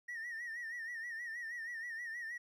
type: tone with vibrato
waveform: triangle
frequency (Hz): 1864.7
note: A#6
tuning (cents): 0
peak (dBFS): -38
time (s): 0.08-2.38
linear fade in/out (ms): 10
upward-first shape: sine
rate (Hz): 6.3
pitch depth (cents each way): 81
effects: tanh soft clip ceiling -35 dBFS